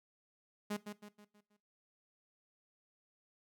sawtooth tone with echo, 207.7 Hz, G#3, in tune, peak -32 dBFS, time 0.7-0.77 s, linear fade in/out 10 ms, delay 160 ms, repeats 5, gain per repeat -7 dB, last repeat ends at 1.57 s, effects noise-tail reverb RT60 0.3 s tail -18 dB re dry

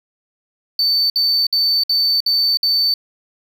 triangle tone bursts, 4540 Hz, C#8, 41 cents sharp, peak -12 dBFS, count 6, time 0.79-2.94 s, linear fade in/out 2 ms, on 310 ms, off 58 ms, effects none

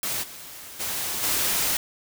white noise with level steps, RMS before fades -28 / -41 / -29 / -24 dBFS, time 0.03-1.77 s, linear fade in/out 2 ms, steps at 0.22 / 0.79 / 1.22 s, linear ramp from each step 20 ms, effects none

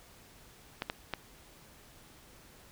clicks, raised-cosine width 0.3 ms, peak -17 dBFS, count 3, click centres 0.821 / 0.899 / 1.137 s, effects pink hiss -57 dBFS RMS until 2.71 s

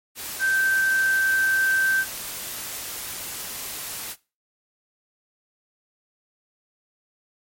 sine tone in noise, 1557 Hz, G6, 12 cents flat, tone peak -18 dBFS, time 0.39-2.05 s, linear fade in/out 50 ms, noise white, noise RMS -33 dBFS, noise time 0.15-4.16 s, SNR +12 dB, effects noise-tail reverb RT60 0.3 s tail -20 dB re dry + MP3 64 kbps

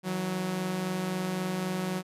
sawtooth tone pair together, 161.21 / 185 Hz, E3 / F#3, -38 / 0 cents, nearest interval major second, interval 238 cents, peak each -33 / -26 dBFS, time 0.03-2.03 s, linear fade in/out 50 ms, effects resampled to 32000 Hz

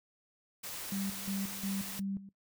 white noise, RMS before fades -42 dBFS, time 0.63-2 s, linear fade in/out 10 ms
sine tone with tremolo, 196 Hz, G3, in tune, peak -33 dBFS, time 0.92-2.29 s, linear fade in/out 2 ms, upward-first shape square, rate 2.8 Hz, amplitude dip 80%
effects noise-tail reverb RT60 0.1 s tail -17 dB re dry

